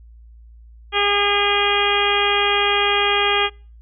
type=harmonic tone; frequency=406.8 Hz; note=G#4; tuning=36 cents flat; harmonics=1 / 2 / 3 / 4 / 5 / 6 / 7 / 8; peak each=-23 / -23 / -23 / -26 / -25 / -23 / -26 / -22 dBFS; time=0.92-3.5 s; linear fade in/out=50 ms; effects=noise-tail reverb RT60 0.4 s tail -26 dB re dry + added 57 Hz sine -41 dBFS peak until 3.81 s